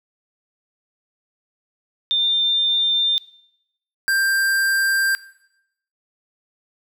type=tone pair in turn; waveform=sine / square; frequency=3598 / 1582.5 Hz; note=A7 / G6; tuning=+38 / +16 cents; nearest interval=octave + major second; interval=1422 cents; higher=first; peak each=-16 / -17 dBFS; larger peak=first; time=2.11-3.18 / 4.08-5.15 s; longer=neither; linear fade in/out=0 ms; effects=noise-tail reverb RT60 0.8 s tail -19 dB re dry